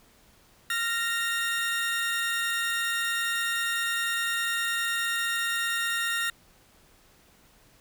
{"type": "tone pair together", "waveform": "30% pulse", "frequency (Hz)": [1388.8, 1855], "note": ["F6", "A#6"], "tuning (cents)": [-10, -9], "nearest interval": "perfect fourth", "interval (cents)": 501, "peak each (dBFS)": [-28, -25], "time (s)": [0.7, 6.3], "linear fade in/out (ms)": 2, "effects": ["pink hiss -59 dBFS RMS until 7.8 s"]}